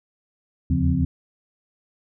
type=tone cluster; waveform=sine; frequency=78.2 / 83.8 / 139 / 175.1 / 258.7 Hz; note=D#2 / E2 / C#3 / F3 / C4; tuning=+9 / +29 / +5 / +5 / -19 cents; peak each=-24 dBFS; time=0.7-1.05 s; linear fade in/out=5 ms; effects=none